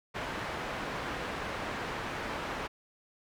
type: low-pass noise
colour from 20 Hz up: white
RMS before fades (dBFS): -37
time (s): 0.14-2.68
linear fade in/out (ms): 20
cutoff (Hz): 1600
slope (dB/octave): 12
effects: none